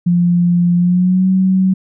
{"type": "tone with pitch glide", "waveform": "sine", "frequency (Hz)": [174.61, 188.23], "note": ["F3", "F#3"], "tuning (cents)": [0, 30], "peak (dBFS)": -9, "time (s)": [0.06, 1.74], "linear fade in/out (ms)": 10, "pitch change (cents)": 130, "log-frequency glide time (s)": [0.76, 1.28], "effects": []}